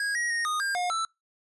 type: tone with pitch steps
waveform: square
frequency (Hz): 1642 / 1897 / 1860 / 1235 / 1602 / 716 / 1325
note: G#6 / A#6 / A#6 / D#6 / G6 / F5 / E6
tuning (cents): -20 / +30 / -4 / -13 / +37 / +43 / +9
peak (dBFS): -27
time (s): 0-1.05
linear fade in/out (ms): 2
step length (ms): 150
effects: noise-tail reverb RT60 0.2 s tail -25 dB re dry + resampled to 24000 Hz